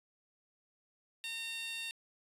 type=tone with high-pass filter; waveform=15% pulse; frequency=913 Hz; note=A#5; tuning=36 cents flat; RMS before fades=-41 dBFS; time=1.24-1.91 s; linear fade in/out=0 ms; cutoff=3000 Hz; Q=2; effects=resampled to 32000 Hz